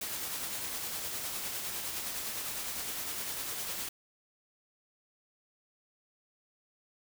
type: noise with tremolo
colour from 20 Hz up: white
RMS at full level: -36 dBFS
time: 0.01-3.89 s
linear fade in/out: 5 ms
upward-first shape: triangle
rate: 9.8 Hz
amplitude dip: 35%
effects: none